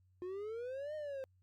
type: exponential two-way sweep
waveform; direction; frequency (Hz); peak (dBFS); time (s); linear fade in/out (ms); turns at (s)
triangle; up then down; 354 to 620 to 522; -38; 0.22-1.24; 0; 0.95
effects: added 92 Hz sine -67 dBFS peak until 1.42 s + Opus 48 kbps